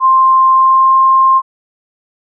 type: tone with pitch glide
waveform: sine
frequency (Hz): 1051 to 1058.3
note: C6 to C6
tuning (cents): +7 to +19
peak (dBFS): -5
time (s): 0-1.42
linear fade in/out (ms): 50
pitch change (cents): +12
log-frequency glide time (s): 0.5-0.96
effects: none